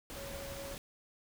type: tone in noise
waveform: sine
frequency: 554.4 Hz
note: C#5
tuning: in tune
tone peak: -45 dBFS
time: 0.16-0.75 s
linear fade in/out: 0 ms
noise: pink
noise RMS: -45 dBFS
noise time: 0.1-0.78 s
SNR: -3 dB
effects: none